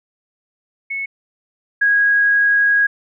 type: tone pair in turn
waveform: sine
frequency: 2200 / 1648.1 Hz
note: C#7 / G#6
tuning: -14 / -14 cents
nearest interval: perfect fourth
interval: 500 cents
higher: first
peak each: -21 / -11 dBFS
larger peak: second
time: 0.9-1.06 / 1.81-2.87 s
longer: second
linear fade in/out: 10 ms
effects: none